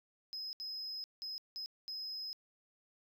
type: tone bursts at uneven times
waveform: sine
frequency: 5090 Hz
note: D#8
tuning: 39 cents sharp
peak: -38 dBFS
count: 5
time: 0.33-0.53 / 0.6-1.04 / 1.22-1.38 / 1.56-1.66 / 1.88-2.33 s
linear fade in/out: 0 ms
effects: tanh soft clip ceiling -38 dBFS

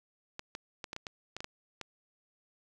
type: clicks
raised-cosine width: 0.2 ms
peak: -22 dBFS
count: 10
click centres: 0.394 / 0.551 / 0.842 / 0.931 / 0.964 / 1.068 / 1.366 / 1.405 / 1.444 / 1.813 s
effects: none

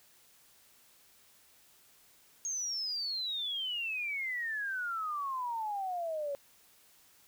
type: exponential sweep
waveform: sine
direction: down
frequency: 6570 to 554.4 Hz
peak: -33 dBFS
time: 2.45-6.35 s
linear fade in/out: 0 ms
effects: white hiss -63 dBFS RMS until 7.27 s

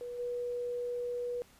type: tone with level steps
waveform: sine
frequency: 486.1 Hz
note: B4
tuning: 28 cents flat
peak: -38 / -33 dBFS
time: 0.01-1.42 s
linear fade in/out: 0 ms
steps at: 0.18 s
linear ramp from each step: 20 ms
effects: pink hiss -61 dBFS RMS until 1.59 s + resampled to 32000 Hz

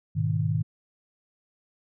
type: chord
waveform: sine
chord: G# minor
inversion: none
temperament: equal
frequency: 103.83 / 123.47 / 155.56 Hz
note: G#2 / B2 / D#3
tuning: 0 / 0 / 0 cents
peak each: -27 / -29 / -26 dBFS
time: 0.15-0.63 s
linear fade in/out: 20 ms
effects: none

